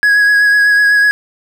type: tone with vibrato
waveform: triangle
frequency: 1665 Hz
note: G#6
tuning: 4 cents sharp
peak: -5 dBFS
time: 0.03-1.11 s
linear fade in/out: 0 ms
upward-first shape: triangle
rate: 8 Hz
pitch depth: 23 cents each way
effects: none